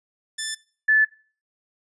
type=tone pair in turn; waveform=10% pulse / sine; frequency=1760 / 1740.8 Hz; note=A6 / A6; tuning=0 / -19 cents; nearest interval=unison; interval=19 cents; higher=first; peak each=-18 / -14 dBFS; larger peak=second; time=0.38-0.55 / 0.88-1.05 s; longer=neither; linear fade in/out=10 ms; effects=noise-tail reverb RT60 0.4 s tail -20 dB re dry + resampled to 24000 Hz